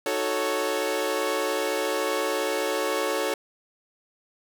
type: chord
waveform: sawtooth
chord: D# half-diminished seventh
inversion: none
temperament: equal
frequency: 311.1 / 370 / 440 / 554.4 Hz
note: D#4 / F#4 / A4 / C#5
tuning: 0 / 0 / 0 / 0 cents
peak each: -30 / -28 / -25 / -24 dBFS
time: 0.06-3.34 s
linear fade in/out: 2 ms
effects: none